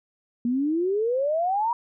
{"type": "exponential sweep", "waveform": "sine", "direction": "up", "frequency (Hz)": [233.1, 970], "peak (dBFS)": -21, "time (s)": [0.45, 1.73], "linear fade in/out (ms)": 2, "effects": []}